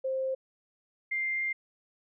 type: tone pair in turn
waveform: sine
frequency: 527 / 2101 Hz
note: C5 / C7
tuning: +12 / +7 cents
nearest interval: 2 octaves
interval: 2395 cents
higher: second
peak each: -28 dBFS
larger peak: neither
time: 0.04-0.35 / 1.11-1.53 s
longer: second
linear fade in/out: 10 ms
effects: none